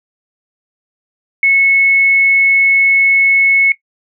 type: tone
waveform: sine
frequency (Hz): 2196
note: C#7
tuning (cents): -17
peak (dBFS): -7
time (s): 1.43-3.72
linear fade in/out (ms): 2
effects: noise-tail reverb RT60 0.1 s tail -17 dB re dry